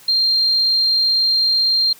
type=tone; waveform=sine; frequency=4186 Hz; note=C8; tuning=in tune; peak=-13 dBFS; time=0.08-1.93 s; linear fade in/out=5 ms; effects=white hiss -45 dBFS RMS until 1.99 s + high-pass 80 Hz 12 dB/octave